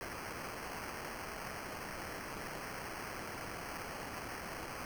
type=noise with sample-and-hold; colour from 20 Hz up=white; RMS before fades=-44 dBFS; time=0.01-4.85 s; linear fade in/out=0 ms; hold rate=3675 Hz; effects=none